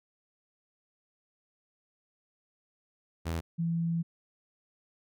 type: tone pair in turn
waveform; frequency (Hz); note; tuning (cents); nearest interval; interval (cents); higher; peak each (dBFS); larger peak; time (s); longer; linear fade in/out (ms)
sawtooth / sine; 82.41 / 167.22; E2 / E3; 0 / +25; octave; 1225; second; -27; neither; 3.25-3.41 / 3.58-4.03; second; 20
effects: none